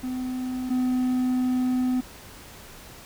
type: tone pair in turn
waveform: triangle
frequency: 254.7 / 253.2 Hz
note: C4 / B3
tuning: -46 / +43 cents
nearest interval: unison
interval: 11 cents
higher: first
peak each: -25 / -19 dBFS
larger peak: second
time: 0.03-0.7 / 0.7-2.01 s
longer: second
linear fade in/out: 10 ms
effects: pink hiss -45 dBFS RMS until 3.05 s